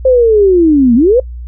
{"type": "linear two-way sweep", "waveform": "sine", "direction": "down then up", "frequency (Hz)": [529, 224.9, 529], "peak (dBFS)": -4, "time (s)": [0.05, 1.2], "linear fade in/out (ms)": 5, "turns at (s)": 0.95, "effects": ["noise-tail reverb RT60 0.1 s tail -24 dB re dry", "added 60 Hz sine -22 dBFS peak until 1.47 s"]}